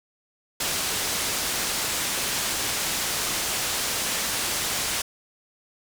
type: low-pass noise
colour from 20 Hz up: white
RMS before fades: -27 dBFS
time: 0.6-5.02 s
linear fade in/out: 5 ms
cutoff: 9200 Hz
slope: 12 dB/octave
effects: none